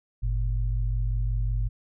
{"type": "tone pair together", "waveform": "sine", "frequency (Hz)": [47.51, 113], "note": ["F#1", "A2"], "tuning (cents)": [47, 47], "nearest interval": "octave + minor third", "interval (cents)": 1500, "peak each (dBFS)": [-24, -29], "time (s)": [0.22, 1.69], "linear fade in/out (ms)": 20, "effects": []}